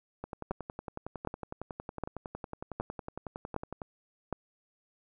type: two click trains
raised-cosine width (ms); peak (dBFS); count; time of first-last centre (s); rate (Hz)
1; -24 / -18; 40 / 6; 0.24-3.818 / 0.51-4.327; 10.9 / 1.31
effects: none